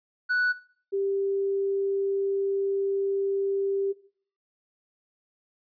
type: tone pair in turn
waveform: triangle / sine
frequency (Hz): 1480 / 393.6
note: F#6 / G4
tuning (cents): 0 / +7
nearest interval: octave + major seventh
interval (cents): 2293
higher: first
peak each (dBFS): -20 / -24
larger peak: first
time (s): 0.29-0.53 / 0.92-3.93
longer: second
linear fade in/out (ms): 20
effects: noise-tail reverb RT60 0.5 s tail -18 dB re dry + resampled to 11025 Hz